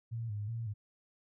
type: tone with vibrato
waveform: sine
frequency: 109.4 Hz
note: A2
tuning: 9 cents flat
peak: -35 dBFS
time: 0.11-0.74 s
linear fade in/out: 20 ms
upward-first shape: square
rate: 2.7 Hz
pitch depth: 89 cents each way
effects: none